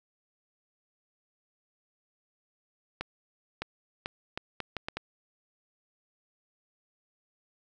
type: accelerating click train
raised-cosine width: 0.3 ms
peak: -17 dBFS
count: 8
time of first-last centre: 3.01-4.97 s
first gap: 610 ms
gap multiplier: 0.72
effects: none